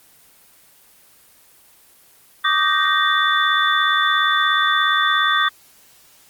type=tone cluster; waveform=sine; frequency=1153 / 1230 / 1557 / 1868 / 3502 Hz; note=D6 / D#6 / G6 / A#6 / A7; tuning=-32 / -20 / -12 / +3 / -9 cents; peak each=-21 dBFS; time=2.44-5.49 s; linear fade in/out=10 ms; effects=white hiss -51 dBFS RMS until 6.29 s + Opus 24 kbps